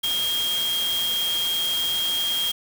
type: tone in noise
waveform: sine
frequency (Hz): 3235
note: G#7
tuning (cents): -46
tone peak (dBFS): -22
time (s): 0.03-2.52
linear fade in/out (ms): 10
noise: white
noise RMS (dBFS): -31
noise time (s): 0.03-2.52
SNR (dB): +6
effects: none